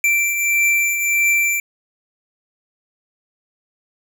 square beating tone pair, 2346 / 2347.6 Hz, D7 / D7, -2 / -1 cents, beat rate 1.6 Hz, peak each -16 / -25 dBFS, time 0.04-1.6 s, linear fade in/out 2 ms, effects none

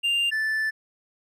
triangle tone pair in turn, 2794 / 1756.1 Hz, F7 / A6, 0 / -4 cents, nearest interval minor sixth, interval 804 cents, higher first, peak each -19 / -21 dBFS, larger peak first, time 0.03-0.31 / 0.31-0.71 s, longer second, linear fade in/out 20 ms, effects resampled to 32000 Hz

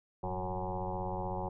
sine tone with frequency modulation, 460 Hz, A#4, 23 cents flat, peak -33 dBFS, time 0.23-1.49 s, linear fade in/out 5 ms, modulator 93.6 Hz, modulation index 5.1, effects none

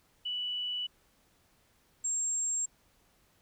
sine tone pair in turn, 2960 / 7473 Hz, F#7 / A#8, 0 / +3 cents, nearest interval octave + major third, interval 1603 cents, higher second, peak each -32 / -29 dBFS, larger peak second, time 0.25-0.87 / 2.04-2.66 s, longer neither, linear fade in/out 10 ms, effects pink hiss -68 dBFS RMS until 3.41 s

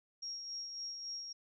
sine tone with tremolo, 5588 Hz, F8, in tune, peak -39 dBFS, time 0.22-1.33 s, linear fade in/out 10 ms, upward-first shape sine, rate 3.6 Hz, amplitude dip 40%, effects none

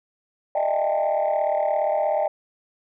sine tone cluster, 602 / 639 / 677 / 793 / 882 Hz, D5 / D#5 / E5 / G5 / A5, +43 / +46 / +46 / +20 / +4 cents, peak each -22 / -24 / -31 / -24 / -30 dBFS, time 0.55-2.28 s, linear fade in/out 5 ms, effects tanh soft clip ceiling -14 dBFS

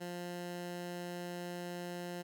15% pulse tone, 175.9 Hz, F3, 13 cents sharp, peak -34 dBFS, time 0-2.23 s, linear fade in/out 20 ms, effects none

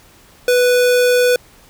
square tone, 493.9 Hz, B4, in tune, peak -11 dBFS, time 0.48-1.36 s, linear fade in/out 2 ms, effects pink hiss -47 dBFS RMS until 1.69 s

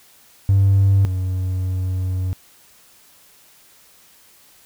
triangle tone pair in turn, 98 / 92.5 Hz, G2 / F#2, 0 / 0 cents, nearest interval minor second, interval 100 cents, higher first, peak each -8 / -17 dBFS, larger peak first, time 0.49-1.05 / 1.05-2.33 s, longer second, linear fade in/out 0 ms, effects tanh soft clip ceiling -7 dBFS + white hiss -51 dBFS RMS until 4.65 s

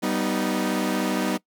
sawtooth chord, G augmented, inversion none, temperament equal with one note detuned, 193.97 / 246.9 / 311.1 Hz, G3 / B3 / D#4, -18 / 0 / 0 cents, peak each -23 dBFS, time 0.02-1.38 s, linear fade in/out 20 ms, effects noise-tail reverb RT60 0.1 s tail -21 dB re dry

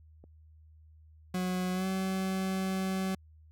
click, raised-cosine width 2 ms, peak -39 dBFS, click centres 0.24 s
40% pulse tone with pitch glide, 182.9 to 189.57 Hz, F#3 to F#3, -20 to +42 cents, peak -29 dBFS, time 1.34-3.15 s, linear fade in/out 5 ms, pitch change +62 cents, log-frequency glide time 1.73-1.86 s
effects added 78 Hz sine -54 dBFS peak until 3.51 s

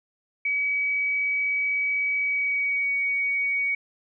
sine tone with pitch glide, 2274 to 2247 Hz, C#7 to C#7, +44 to +23 cents, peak -22 dBFS, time 0.45-3.75 s, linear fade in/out 5 ms, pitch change -21 cents, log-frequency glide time 2.19-3.01 s, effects none

